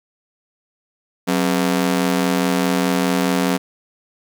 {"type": "ring-modulated tone", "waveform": "sawtooth", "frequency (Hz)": 226.8, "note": "A#3", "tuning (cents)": -47, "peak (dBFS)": -9, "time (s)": [1.27, 3.58], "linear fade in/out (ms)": 20, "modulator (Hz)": 42.4, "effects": []}